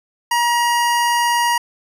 square tone pair together, 950.7 / 1906 Hz, A#5 / A#6, +34 / +38 cents, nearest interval octave, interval 1204 cents, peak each -16 / -22 dBFS, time 0.31-1.58 s, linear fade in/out 5 ms, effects resampled to 32000 Hz

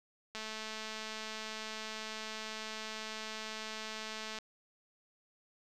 click train, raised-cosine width 0.2 ms, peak -25 dBFS, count 881, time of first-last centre 0.35-4.387 s, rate 218 Hz, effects none

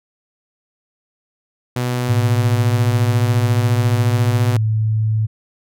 sawtooth tone with pitch glide, 123.47 to 124.26 Hz, B2 to B2, 0 to +11 cents, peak -14 dBFS, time 1.76-4.57 s, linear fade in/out 5 ms, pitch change +11 cents, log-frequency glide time 4.23-4.43 s
sine tone, 109.2 Hz, A2, 13 cents flat, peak -14 dBFS, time 2.08-5.27 s, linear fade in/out 20 ms
effects none

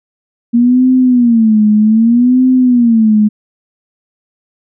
sine tone with vibrato, 233.1 Hz, A#3, in tune, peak -5 dBFS, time 0.53-3.29 s, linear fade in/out 20 ms, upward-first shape sine, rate 0.64 Hz, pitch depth 170 cents each way, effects none

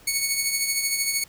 10% pulse tone with tremolo, 2217 Hz, C#7, in tune, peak -11 dBFS, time 0.07-1.24 s, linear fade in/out 5 ms, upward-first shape triangle, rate 13 Hz, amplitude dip 55%, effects pink hiss -52 dBFS RMS until 1.28 s

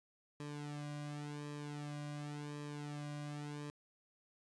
sawtooth tone with flanger, 146.9 Hz, D3, 1 cent sharp, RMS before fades -45 dBFS, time 0.4-3.7 s, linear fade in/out 0 ms, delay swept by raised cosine 1.4 to 2.31 ms, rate 0.91 Hz, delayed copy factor -0.8, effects resampled to 22050 Hz

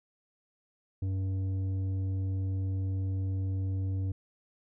sine tone with tanh clipping, 95.4 Hz, G2, 47 cents flat, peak -30 dBFS, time 1.02-4.12 s, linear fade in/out 5 ms, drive 8 dB, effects none

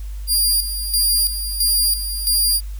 15% pulse tone with tremolo, 4802 Hz, D8, 38 cents sharp, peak -8 dBFS, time 0.27-2.61 s, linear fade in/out 50 ms, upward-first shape square, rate 1.5 Hz, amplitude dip 65%, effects added 50 Hz sine -26 dBFS peak until 2.79 s + white hiss -49 dBFS RMS until 2.79 s

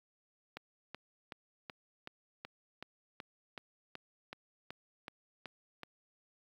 click train, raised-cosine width 0.3 ms, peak -27 dBFS, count 15, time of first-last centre 0.57-5.833 s, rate 2.66 Hz, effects high-pass 100 Hz 12 dB/octave + 10-bit

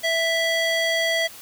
square tone with band-pass filter, 659.3 Hz, E5, in tune, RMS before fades -22 dBFS, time 0.03-1.28 s, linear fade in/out 20 ms, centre 2700 Hz, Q 1, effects white hiss -42 dBFS RMS until 1.41 s

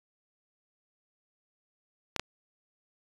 clicks, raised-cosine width 0.2 ms, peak -12 dBFS, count 2, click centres 2.163 / 2.196 s, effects resampled to 24000 Hz

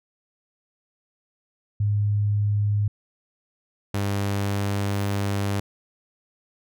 sine / sawtooth tone pair in turn, 103.4 / 100.05 Hz, G#2 / G2, -7 / +36 cents, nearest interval minor second, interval 57 cents, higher first, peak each -19 dBFS, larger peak neither, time 1.8-2.88 / 3.94-5.6 s, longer second, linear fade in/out 5 ms, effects none

